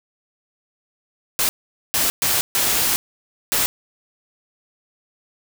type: noise bursts at uneven times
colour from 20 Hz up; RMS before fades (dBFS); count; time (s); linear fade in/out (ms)
white; -19; 5; 1.39-1.49 / 1.94-2.1 / 2.22-2.41 / 2.55-2.96 / 3.52-3.66; 0
effects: none

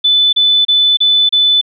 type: tone bursts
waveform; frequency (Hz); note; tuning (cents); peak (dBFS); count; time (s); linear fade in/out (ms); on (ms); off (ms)
sine; 3500; A7; -10; -7; 5; 0.04-1.614; 10; 290; 31
effects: none

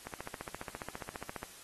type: click train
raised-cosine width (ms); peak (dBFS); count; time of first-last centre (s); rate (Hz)
0.5; -25; 21; 0.07-1.431; 14.7
effects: white hiss -53 dBFS RMS until 1.63 s + AAC 32 kbps

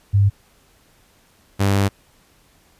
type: tone pair in turn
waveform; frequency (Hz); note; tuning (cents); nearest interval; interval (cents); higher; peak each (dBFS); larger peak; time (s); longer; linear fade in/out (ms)
sine / sawtooth; 100 / 99.08; G2 / G2; +35 / +19; unison; 16; first; -11; neither; 0.13-0.3 / 1.59-1.89; second; 20
effects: pink hiss -56 dBFS RMS until 2.79 s + resampled to 32000 Hz

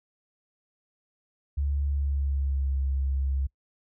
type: tone with pitch glide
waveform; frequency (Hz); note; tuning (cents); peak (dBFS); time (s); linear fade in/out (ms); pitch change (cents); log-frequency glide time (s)
sine; 70.9 to 67.66; C#2 to C#2; +40 to -41; -24; 1.57-3.47; 10; -81; 1.88-2.76
effects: noise-tail reverb RT60 0.1 s tail -24 dB re dry

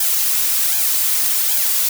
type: noise with flanger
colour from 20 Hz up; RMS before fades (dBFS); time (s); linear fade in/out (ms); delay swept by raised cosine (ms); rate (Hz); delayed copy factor
blue; -17; 0-1.89; 5; 1.2 to 4.8; 1.3; +1
effects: none

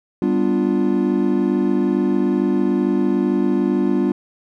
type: chord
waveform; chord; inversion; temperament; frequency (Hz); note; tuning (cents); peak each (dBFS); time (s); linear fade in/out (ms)
triangle; G dominant seventh; none; equal; 196 / 246.9 / 293.7 / 349.2; G3 / B3 / D4 / F4; 0 / 0 / 0 / 0; -19; 0.22-4.12; 2
effects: none

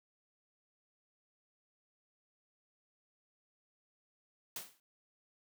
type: noise with exponential decay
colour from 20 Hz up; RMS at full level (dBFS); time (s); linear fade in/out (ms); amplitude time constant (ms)
white; -39; 4.56-4.8; 2; 52
effects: high-pass 150 Hz 12 dB/octave

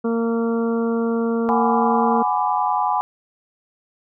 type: harmonic tone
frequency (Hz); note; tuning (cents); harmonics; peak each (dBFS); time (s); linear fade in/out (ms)
230.2; A#3; -22; 1 / 2 / 3 / 4 / 5 / 6; -20 / -22 / -34 / -36 / -34 / -36; 0.04-2.23; 10
type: chord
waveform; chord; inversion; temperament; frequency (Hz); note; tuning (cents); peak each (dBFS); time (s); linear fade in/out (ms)
sine; G# half-diminished seventh; third; equal with one note detuned; 740 / 830.6 / 999.8 / 1174.7; F#5 / G#5 / B5 / D6; 0 / 0 / +21 / 0; -24 / -21 / -22 / -26; 1.49-3.01; 0
effects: none

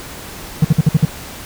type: tone bursts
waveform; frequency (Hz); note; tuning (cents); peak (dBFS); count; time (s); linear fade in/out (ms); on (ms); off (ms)
triangle; 155.56; D#3; 0; -3; 6; 0.62-1.052; 5; 27; 54
effects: tanh soft clip ceiling 0 dBFS + pink hiss -32 dBFS RMS until 1.45 s

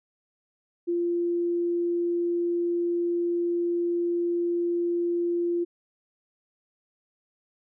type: tone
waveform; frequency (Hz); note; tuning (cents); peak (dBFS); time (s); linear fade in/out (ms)
sine; 345.6; F4; -18; -23; 0.87-5.65; 20
effects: none

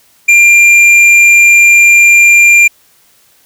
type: tone with hard clipping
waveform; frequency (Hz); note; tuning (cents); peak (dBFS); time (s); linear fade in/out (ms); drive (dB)
triangle; 2388; D7; +28; -3; 0.28-2.68; 10; 10
effects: white hiss -48 dBFS RMS until 3.45 s

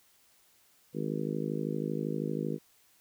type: harmonic tone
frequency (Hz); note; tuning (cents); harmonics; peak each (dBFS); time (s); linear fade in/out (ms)
52.7; G#1; +26; 3 / 4 / 5 / 6 / 7 / 8 / 9; -36 / -37 / -38 / -39 / -39 / -40 / -41; 0.93-2.59; 50
effects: white hiss -65 dBFS RMS until 3 s

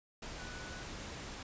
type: tone in noise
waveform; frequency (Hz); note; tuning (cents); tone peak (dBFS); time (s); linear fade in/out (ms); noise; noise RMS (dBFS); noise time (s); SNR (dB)
sine; 1480; F#6; 0; -50; 0.39-0.83; 5; pink; -45; 0.22-1.43; -8
effects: resampled to 16000 Hz

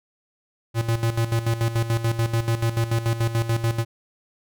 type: tone with tremolo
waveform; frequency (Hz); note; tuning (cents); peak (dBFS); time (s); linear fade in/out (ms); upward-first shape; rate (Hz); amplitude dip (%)
square; 114.9; A#2; -25; -19; 0.74-3.85; 50; square; 6.9; 70
effects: none

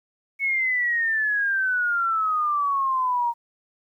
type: exponential sweep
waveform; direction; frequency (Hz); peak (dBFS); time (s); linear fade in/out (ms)
sine; down; 2217 to 932.3; -20; 0.39-3.34; 50
effects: 10-bit

